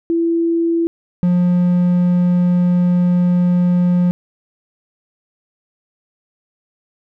sine / triangle tone pair in turn, 334.5 / 177.55 Hz, E4 / F3, +25 / +29 cents, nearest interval major seventh, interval 1096 cents, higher first, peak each -13 / -9 dBFS, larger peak second, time 0.1-0.87 / 1.23-4.11 s, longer second, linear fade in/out 0 ms, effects none

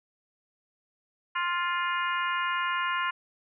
harmonic tone with a mistuned harmonic, 350 Hz, F4, 4 cents sharp, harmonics 3 / 4 / 5 / 6 / 7 / 8, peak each -29 / -32 / -34 / -38 / -40 / -38 dBFS, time 1.35-3.11 s, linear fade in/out 10 ms, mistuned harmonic 8, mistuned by +32 cents, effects none

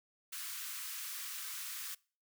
white high-pass noise, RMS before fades -43 dBFS, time 0.32-1.95 s, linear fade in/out 10 ms, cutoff 1100 Hz, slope 48 dB/octave, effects noise-tail reverb RT60 0.4 s tail -24 dB re dry

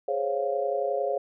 sine chord, Db major seventh, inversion second, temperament equal with one note detuned, 417 / 523.3 / 554.4 / 698.5 Hz, Ab4 / C5 / Db5 / F5, +7 / 0 / 0 / 0 cents, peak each -31 / -32 / -28 / -31 dBFS, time 0.08-1.18 s, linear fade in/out 5 ms, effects none

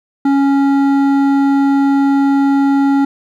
sine tone with hard clipping, 277.2 Hz, C#4, in tune, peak -11 dBFS, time 0.25-3.05 s, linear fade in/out 5 ms, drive 10 dB, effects none

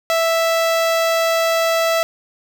sawtooth tone with notch filter, 659.3 Hz, E5, in tune, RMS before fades -17 dBFS, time 0.1-2.03 s, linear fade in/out 0 ms, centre 10000 Hz, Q 1.7, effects none

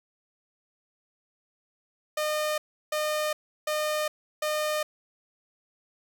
sawtooth tone bursts, 609 Hz, D#5, 37 cents flat, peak -22 dBFS, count 4, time 2.17-4.83 s, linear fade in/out 5 ms, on 410 ms, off 340 ms, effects none

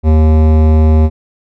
sine tone with hard clipping, 78.2 Hz, D#2, 9 cents sharp, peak -7 dBFS, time 0.03-1.1 s, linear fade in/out 50 ms, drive 16 dB, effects none

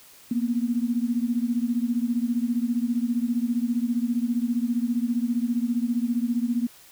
sine beating tone pair, 233.1 / 248.1 Hz, A#3 / B3, 0 / +8 cents, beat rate 15 Hz, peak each -24 / -26 dBFS, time 0.31-6.67 s, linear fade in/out 5 ms, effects white hiss -51 dBFS RMS until 6.91 s

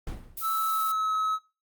brown noise with exponential decay, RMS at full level -31 dBFS, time 0.07-0.52 s, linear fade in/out 2 ms, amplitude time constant 97 ms
violet noise, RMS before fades -35 dBFS, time 0.37-0.92 s, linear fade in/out 5 ms
triangle tone with pitch glide, 1311 to 1284.8 Hz, E6 to E6, -10 to -45 cents, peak -23 dBFS, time 0.41-1.39 s, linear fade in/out 50 ms, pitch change -35 cents, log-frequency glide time 0.51-1.13 s
effects noise-tail reverb RT60 0.3 s tail -18 dB re dry + Opus 48 kbps

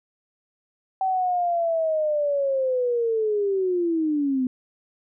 sine linear sweep, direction down, 767 to 250 Hz, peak -20 dBFS, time 1.01-4.47 s, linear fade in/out 2 ms, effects none

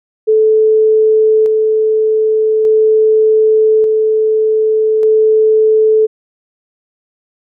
sine tone with tremolo, 435.7 Hz, A4, 17 cents flat, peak -6 dBFS, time 0.27-6.07 s, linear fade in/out 20 ms, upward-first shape square, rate 0.42 Hz, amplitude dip 25%, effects none

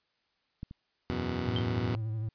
clicks, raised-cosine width 5 ms, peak -26 / -32 dBFS, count 2, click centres 0.631 / 0.711 s
15% pulse chord, E suspended second, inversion none, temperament just, 82.41 / 92.71 / 123.61 Hz, E2 / F#2 / B2, 0 / +4 / +2 cents, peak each -30 dBFS, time 1.1-1.95 s, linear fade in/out 0 ms
triangle tone with vibrato, 110 Hz, A2, in tune, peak -29 dBFS, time 1.47-2.29 s, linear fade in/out 5 ms, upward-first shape triangle, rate 12 Hz, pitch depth 54 cents each way
sine tone with exponential decay, 3136 Hz, G7, in tune, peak -30 dBFS, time 1.56-1.67 s, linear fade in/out 2 ms, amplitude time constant 23 ms
effects white hiss -75 dBFS RMS until 2.34 s + resampled to 11025 Hz

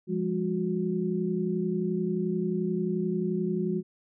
sine tone cluster, 173.4 / 204.8 / 364.2 Hz, F3 / G#3 / F#4, -12 / -24 / -27 cents, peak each -30 dBFS, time 0.07-3.83 s, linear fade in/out 50 ms, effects none

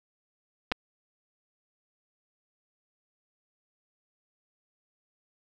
clicks, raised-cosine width 0.3 ms, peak -12 dBFS, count 2, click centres 0.717 / 0.721 s, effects none

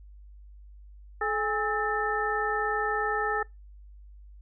sine tone cluster, 429.4 / 822 / 1299 / 1783 Hz, A4 / G#5 / E6 / A6, -42 / -18 / -26 / +22 cents, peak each -31 dBFS, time 1.21-3.43 s, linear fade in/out 5 ms, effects noise-tail reverb RT60 0.2 s tail -25 dB re dry + added 50 Hz sine -46 dBFS peak until 4.41 s

